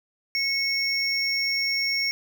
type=tone pair together; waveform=triangle; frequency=2192 / 5509 Hz; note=C#7 / F8; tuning=-20 / -25 cents; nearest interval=octave + major third; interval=1595 cents; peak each=-24 dBFS; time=0.35-2.11 s; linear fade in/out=0 ms; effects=none